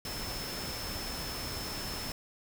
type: tone in noise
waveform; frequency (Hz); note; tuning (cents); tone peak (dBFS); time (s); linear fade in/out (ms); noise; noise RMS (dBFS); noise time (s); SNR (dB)
sine; 5274; E8; 0; -41; 0.05-2.12; 2; pink; -39; 0.05-2.12; -5
effects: none

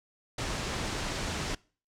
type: low-pass noise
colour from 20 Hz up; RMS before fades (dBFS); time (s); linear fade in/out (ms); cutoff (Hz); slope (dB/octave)
pink; -34; 0.38-1.55; 5; 7700; 24
effects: noise-tail reverb RT60 0.4 s tail -24 dB re dry

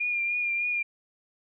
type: tone with vibrato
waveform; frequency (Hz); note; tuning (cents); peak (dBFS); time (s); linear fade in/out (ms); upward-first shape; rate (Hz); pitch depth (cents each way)
sine; 2413; D7; +46; -25; 0-0.83; 10; triangle; 3.3; 33
effects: none

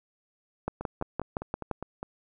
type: two click trains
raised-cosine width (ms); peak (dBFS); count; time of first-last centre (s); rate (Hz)
1; -15 / -21; 7 / 7; 0.68-1.713 / 0.81-2.03; 5.81 / 4.92
effects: none

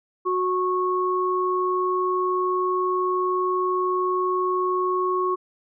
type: tone pair together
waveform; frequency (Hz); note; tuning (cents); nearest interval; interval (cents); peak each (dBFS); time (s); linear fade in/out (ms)
sine; 367.1 / 1100; F#4 / C#6; -14 / -14; octave + perfect fifth; 1900; -23; 0.25-5.36; 20
effects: none

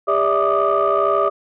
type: tone cluster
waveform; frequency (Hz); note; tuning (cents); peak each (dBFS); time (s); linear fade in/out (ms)
sine; 401.4 / 577 / 650 / 1174 / 1236; G4 / D5 / E5 / D6 / D#6; +41 / -31 / -24 / -1 / -12; -20; 0.07-1.3; 20
effects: tanh soft clip ceiling -7 dBFS

